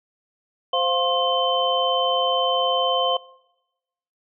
sine tone cluster, 520 / 701 / 1062 / 3078 Hz, C5 / F5 / C6 / G7, -11 / +6 / +25 / -32 cents, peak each -24 dBFS, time 0.73-3.17 s, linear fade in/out 5 ms, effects noise-tail reverb RT60 1.0 s tail -23 dB re dry

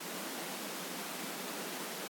pink high-pass noise, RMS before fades -42 dBFS, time 0-2.08 s, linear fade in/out 10 ms, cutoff 170 Hz, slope 96 dB/octave, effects AAC 64 kbps

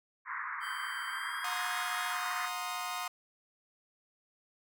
pink band-pass noise, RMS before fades -39 dBFS, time 0.25-2.5 s, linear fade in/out 50 ms, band 970 to 2100 Hz, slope 96 dB/octave
25% pulse tone with pitch glide, 1568 to 1659.3 Hz, G6 to G#6, 0 to -2 cents, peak -37 dBFS, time 0.6-2.17 s, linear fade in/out 50 ms, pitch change +98 cents, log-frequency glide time 1.09-1.61 s
sawtooth chord, C half-diminished seventh, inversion second, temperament equal with one note detuned, 723.1 / 932.3 / 1046.5 / 1244.5 Hz, Gb5 / Bb5 / C6 / Eb6, -40 / 0 / 0 / 0 cents, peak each -37 / -40 / -37 / -36 dBFS, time 1.44-3.08 s, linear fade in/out 5 ms
effects none

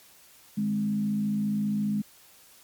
sine tone with frequency modulation, 207.7 Hz, G#3, in tune, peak -24 dBFS, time 0.57-2.02 s, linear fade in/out 10 ms, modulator 54.7 Hz, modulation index 0.5, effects white hiss -55 dBFS RMS until 2.63 s + MP3 96 kbps

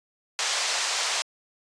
white band-pass noise, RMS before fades -27 dBFS, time 0.39-1.22 s, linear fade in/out 0 ms, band 550 to 7100 Hz, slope 24 dB/octave, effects resampled to 22050 Hz

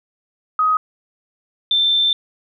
sine tone pair in turn, 1258 / 3558 Hz, D#6 / A7, +19 / +19 cents, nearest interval octave + tritone, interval 1800 cents, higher second, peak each -13 dBFS, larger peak neither, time 0.59-0.77 / 1.71-2.13 s, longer second, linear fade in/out 2 ms, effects none

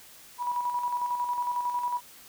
sine tone with tremolo, 975 Hz, B5, 23 cents flat, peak -25 dBFS, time 0.38-2.01 s, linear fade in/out 50 ms, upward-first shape square, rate 11 Hz, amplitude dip 45%, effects white hiss -51 dBFS RMS until 2.28 s

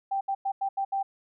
sine tone bursts at uneven times, 784 Hz, G5, in tune, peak -25 dBFS, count 6, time 0.11-0.21 / 0.28-0.35 / 0.45-0.52 / 0.61-0.69 / 0.77-0.85 / 0.92-1.03 s, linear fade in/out 10 ms, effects none

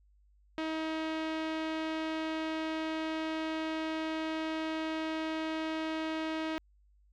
sawtooth tone with low-pass filter, 317.6 Hz, D#4, 36 cents sharp, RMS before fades -35 dBFS, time 0.58-6.58 s, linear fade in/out 0 ms, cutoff 3300 Hz, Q 1.2, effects added 50 Hz sine -62 dBFS peak until 7.12 s

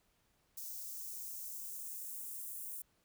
violet noise with high-pass filter sweep, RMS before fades -45 dBFS, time 0.57-2.82 s, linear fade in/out 5 ms, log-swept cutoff 5400 to 8800 Hz, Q 1.6, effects pink hiss -75 dBFS RMS until 3.04 s

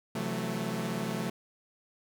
sawtooth chord, F# half-diminished seventh, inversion second, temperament equal with one note detuned, 130.81 / 167.99 / 185 / 220 Hz, C3 / E3 / F#3 / A3, 0 / +33 / 0 / 0 cents, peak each -35 / -34 / -33 / -31 dBFS, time 0.15-1.3 s, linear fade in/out 5 ms, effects none

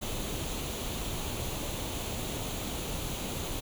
pink noise with comb filter, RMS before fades -35 dBFS, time 0.01-3.61 s, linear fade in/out 20 ms, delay 0.29 ms, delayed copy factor +0.5, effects none

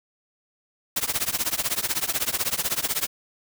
white noise with tremolo, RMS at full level -22 dBFS, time 0.96-3.07 s, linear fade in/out 5 ms, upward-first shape triangle, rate 16 Hz, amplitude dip 100%, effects none

